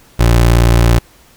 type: tone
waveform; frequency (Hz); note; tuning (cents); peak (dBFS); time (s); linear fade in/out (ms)
25% pulse; 58.27; A#1; 0; -3; 0.19-0.99; 10
effects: pink hiss -46 dBFS RMS until 1.36 s